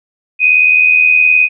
sine tone with amplitude modulation, 2498 Hz, D#7, 6 cents sharp, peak -3 dBFS, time 0.39-1.49 s, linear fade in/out 50 ms, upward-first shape sine, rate 79.2 Hz, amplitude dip 60%, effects none

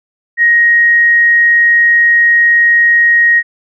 sine tone, 1879 Hz, A#6, 13 cents sharp, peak -5 dBFS, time 0.37-3.43 s, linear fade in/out 50 ms, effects none

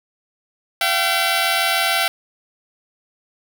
10% pulse tone pair together, 680.4 / 767 Hz, F5 / G5, -45 / -38 cents, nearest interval major second, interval 207 cents, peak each -11 dBFS, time 0.81-2.08 s, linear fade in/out 2 ms, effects 7-bit

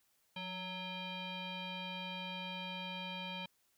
sine tone with frequency modulation, 1667 Hz, G#6, 6 cents sharp, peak -40 dBFS, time 0.36-3.46 s, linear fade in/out 5 ms, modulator 743 Hz, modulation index 2.7, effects white hiss -75 dBFS RMS until 3.77 s

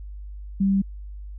sine tone, 195.4 Hz, G3, 5 cents flat, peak -17 dBFS, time 0.6-0.82 s, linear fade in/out 10 ms, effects added 50 Hz sine -34 dBFS peak until 1.38 s

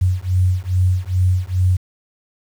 sine beating tone pair, 90.6 / 93 Hz, F#2 / F#2, -36 / +9 cents, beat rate 2.4 Hz, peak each -17 dBFS, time 0.01-1.77 s, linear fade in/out 10 ms, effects 7-bit

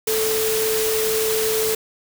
sine tone in noise, 439.2 Hz, A4, 3 cents flat, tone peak -20 dBFS, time 0.07-1.75 s, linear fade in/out 5 ms, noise white, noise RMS -24 dBFS, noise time 0.07-1.75 s, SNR +1 dB, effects none

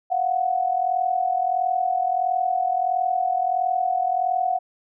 sine tone pair together, 698.5 / 740 Hz, F5 / F#5, 0 / 0 cents, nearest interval minor second, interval 100 cents, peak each -24 / -21 dBFS, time 0.1-4.59 s, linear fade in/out 20 ms, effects none

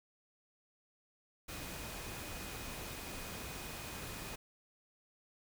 sine tone in noise, 2489 Hz, D#7, in tune, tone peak -55 dBFS, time 1.48-4.36 s, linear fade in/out 10 ms, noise pink, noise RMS -45 dBFS, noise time 1.48-4.36 s, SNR -13 dB, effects none

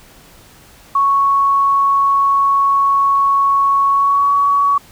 sine tone with pitch glide, 1108.7 to 1126.8 Hz, C#6 to C#6, 0 to +28 cents, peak -10 dBFS, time 0.95-4.78 s, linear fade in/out 5 ms, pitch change +28 cents, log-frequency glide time 3.9-4.3 s, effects pink hiss -44 dBFS RMS until 4.91 s

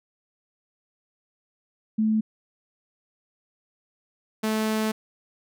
sine / sawtooth tone pair in turn, 217.8 / 217.8 Hz, A3 / A3, -17 / -17 cents, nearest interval unison, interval 0 cents, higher neither, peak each -19 dBFS, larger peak neither, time 1.98-2.21 / 4.43-4.92 s, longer second, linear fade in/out 10 ms, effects none

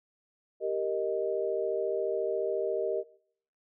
sine chord, Eb major, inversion first, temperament equal, 392 / 466.2 / 622.3 Hz, G4 / Bb4 / Eb5, 0 / 0 / 0 cents, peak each -32 dBFS, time 0.6-3.04 s, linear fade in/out 50 ms, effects noise-tail reverb RT60 0.6 s tail -20 dB re dry

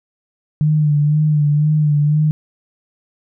sine tone with vibrato, 150 Hz, D3, 37 cents sharp, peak -11 dBFS, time 0.61-2.31 s, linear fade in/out 0 ms, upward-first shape sine, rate 2 Hz, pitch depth 41 cents each way, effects none

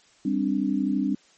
sine chord, G suspended fourth, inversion none, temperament equal with one note detuned, 198.73 / 261.6 / 293.7 Hz, G3 / C4 / D4, +24 / 0 / 0 cents, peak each -26 dBFS, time 0.25-1.15 s, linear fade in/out 5 ms, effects white hiss -58 dBFS RMS until 1.37 s + MP3 32 kbps

